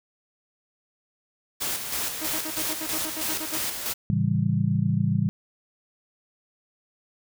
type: noise with tremolo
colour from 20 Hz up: white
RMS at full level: -28 dBFS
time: 1.6-3.94 s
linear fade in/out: 20 ms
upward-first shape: square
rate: 3.1 Hz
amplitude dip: 45%
type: tone bursts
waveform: sawtooth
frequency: 314.5 Hz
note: D#4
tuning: 19 cents sharp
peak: -28 dBFS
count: 12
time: 2.21-3.579 s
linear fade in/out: 10 ms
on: 60 ms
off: 59 ms
type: chord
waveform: sine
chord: A dominant seventh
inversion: none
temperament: just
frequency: 110 / 137.5 / 165 / 198 Hz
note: A2 / C#3 / E3 / G3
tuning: 0 / -14 / +2 / +18 cents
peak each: -26 dBFS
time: 4.1-5.29 s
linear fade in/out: 0 ms
effects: none